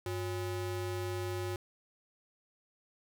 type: ring-modulated tone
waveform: square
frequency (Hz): 228.6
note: A#3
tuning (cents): -34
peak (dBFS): -32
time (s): 0.06-1.56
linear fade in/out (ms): 2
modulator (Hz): 131
effects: none